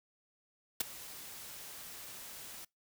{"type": "noise with ADSR envelope", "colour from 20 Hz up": "white", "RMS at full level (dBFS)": -29, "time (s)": [0.8, 2.65], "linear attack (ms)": 7, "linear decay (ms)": 13, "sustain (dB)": -19, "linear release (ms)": 9, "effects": ["noise-tail reverb RT60 0.2 s tail -25 dB re dry"]}